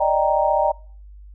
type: chord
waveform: sine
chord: Eb major seventh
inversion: third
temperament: equal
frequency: 587.3 / 622.3 / 784 / 932.3 Hz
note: D5 / Eb5 / G5 / Bb5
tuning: 0 / 0 / 0 / 0 cents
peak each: -21 dBFS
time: 0-0.72 s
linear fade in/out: 10 ms
effects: noise-tail reverb RT60 0.5 s tail -25 dB re dry + added 50 Hz sine -39 dBFS peak until 1.34 s